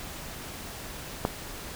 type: click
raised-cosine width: 1 ms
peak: -10 dBFS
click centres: 1.251 s
effects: pink hiss -40 dBFS RMS until 1.75 s